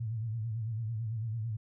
sine tone with vibrato, 112.1 Hz, A2, 33 cents sharp, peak -32 dBFS, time 0-1.57 s, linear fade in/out 10 ms, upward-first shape sine, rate 9 Hz, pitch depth 94 cents each way, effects none

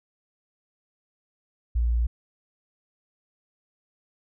sine tone, 58.5 Hz, A#1, 7 cents sharp, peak -20 dBFS, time 1.75-2.07 s, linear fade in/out 10 ms, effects none

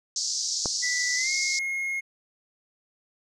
pink band-pass noise, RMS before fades -29 dBFS, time 0.16-1.59 s, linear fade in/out 2 ms, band 4700 to 6800 Hz, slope 48 dB/octave
click, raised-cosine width 1 ms, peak -15 dBFS, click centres 0.658 s
triangle tone with pitch glide, 1975.5 to 2154 Hz, B6 to C7, 0 to +50 cents, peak -25 dBFS, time 0.82-2.01 s, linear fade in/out 20 ms, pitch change +150 cents, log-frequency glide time 1.15-1.31 s
effects none

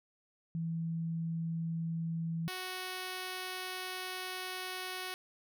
sine / 5% pulse tone pair in turn, 164.81 / 370 Hz, E3 / F#4, 0 / 0 cents, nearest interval octave + major second, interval 1400 cents, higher second, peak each -33 / -27 dBFS, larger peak second, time 0.55-2.48 / 2.48-5.14 s, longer second, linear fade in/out 0 ms, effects none

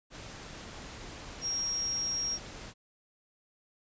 sine tone in noise, 5600 Hz, F8, 4 cents sharp, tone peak -30 dBFS, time 1.41-2.39 s, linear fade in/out 50 ms, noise pink, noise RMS -45 dBFS, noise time 0.1-2.74 s, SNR +12 dB, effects resampled to 16000 Hz

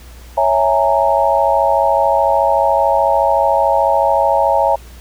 sine chord, A# half-diminished seventh, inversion first, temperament equal with one note detuned, 554.4 / 659.3 / 830.6 / 924.3 Hz, C#5 / E5 / G#5 / A#5, 0 / 0 / 0 / -15 cents, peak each -16 dBFS, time 0.37-4.76 s, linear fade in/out 10 ms, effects added 60 Hz sine -35 dBFS peak until 5 s + pink hiss -43 dBFS RMS until 5 s

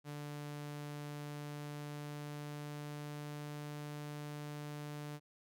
sawtooth tone with pitch glide, 146.83 to 147.85 Hz, D3 to D3, 0 to +12 cents, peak -39 dBFS, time 0.04-5.2 s, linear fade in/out 50 ms, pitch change +12 cents, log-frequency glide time 1.2-3.74 s, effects none

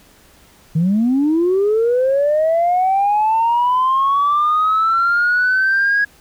sine linear sweep, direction up, 152.4 to 1661.2 Hz, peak -11 dBFS, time 0.75-6.05 s, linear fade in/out 10 ms, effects tanh soft clip ceiling -9 dBFS + pink hiss -49 dBFS RMS until 6.2 s

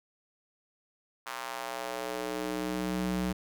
square tone with high-pass filter sweep, 61.74 Hz, B1, in tune, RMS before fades -34 dBFS, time 1.26-3.33 s, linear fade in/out 10 ms, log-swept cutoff 1100 to 140 Hz, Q 1.6, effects none

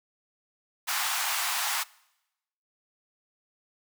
pink high-pass noise, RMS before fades -29 dBFS, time 0.87-1.84 s, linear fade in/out 20 ms, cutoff 780 Hz, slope 48 dB/octave, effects noise-tail reverb RT60 0.9 s tail -23 dB re dry

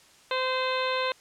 harmonic tone, 516 Hz, C5, 24 cents flat, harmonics 1 / 2 / 3 / 4 / 5 / 6 / 7 / 8, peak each -29 / -30 / -35 / -37 / -35 / -41 / -36 / -38 dBFS, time 0.31-1.12 s, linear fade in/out 2 ms, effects white hiss -56 dBFS RMS until 1.2 s + low-pass 8000 Hz 12 dB/octave

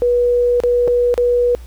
sine tone with dropouts, 486 Hz, B4, 28 cents flat, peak -11 dBFS, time 0.02-1.55 s, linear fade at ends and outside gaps 0 ms, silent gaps 0.602-0.636 / 0.876-0.88 / 1.141-1.178 s, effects added 60 Hz sine -32 dBFS peak until 1.66 s + pink hiss -48 dBFS RMS until 1.66 s

